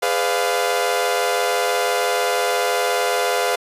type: chord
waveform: sawtooth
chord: G# diminished seventh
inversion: none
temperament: equal with one note detuned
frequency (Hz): 415.3 / 501.4 / 587.3 / 698.5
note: G#4 / B4 / D5 / F5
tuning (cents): 0 / +26 / 0 / 0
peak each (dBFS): -21 / -18 / -24 / -18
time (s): 0.02-3.56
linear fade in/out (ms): 10
effects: resampled to 32000 Hz